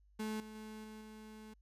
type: tone with level steps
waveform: 35% pulse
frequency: 216.5 Hz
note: A3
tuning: 28 cents flat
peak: -36 / -47 / -45 / -47 / -49 dBFS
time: 0.19-1.54 s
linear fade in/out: 10 ms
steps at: 0.4 / 0.55 / 0.84 / 1.01 s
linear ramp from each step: 2 ms
effects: added 50 Hz sine -64 dBFS peak until 1.61 s + resampled to 32000 Hz